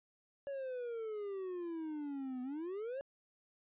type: exponential two-way sweep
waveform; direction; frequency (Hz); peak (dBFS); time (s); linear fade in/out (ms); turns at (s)
triangle; down then up; 565 to 248.4 to 565; -37; 0.47-3.01; 0; 2.42
effects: resampled to 8000 Hz